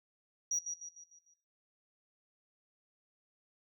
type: tone with echo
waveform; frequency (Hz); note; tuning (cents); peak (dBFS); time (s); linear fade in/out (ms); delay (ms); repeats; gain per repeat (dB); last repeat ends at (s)
sine; 5770; F#8; -44; -29; 0.51-0.59; 5; 150; 5; -7; 1.34
effects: noise-tail reverb RT60 0.5 s tail -18 dB re dry + tanh soft clip ceiling -26 dBFS